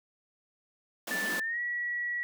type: high-pass noise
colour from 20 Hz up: pink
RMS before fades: -37 dBFS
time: 1.07-1.4 s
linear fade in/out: 5 ms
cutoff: 170 Hz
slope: 96 dB/octave
type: tone with pitch glide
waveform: sine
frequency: 1760 to 1930.4 Hz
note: A6 to B6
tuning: 0 to -40 cents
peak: -30 dBFS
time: 1.11-2.23 s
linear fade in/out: 0 ms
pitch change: +160 cents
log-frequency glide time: 1.4-1.6 s
effects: none